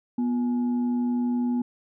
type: tone with frequency modulation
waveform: sine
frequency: 244 Hz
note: B3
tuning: 21 cents flat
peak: -22 dBFS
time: 0.18-1.62 s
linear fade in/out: 5 ms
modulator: 600 Hz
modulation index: 0.24
effects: none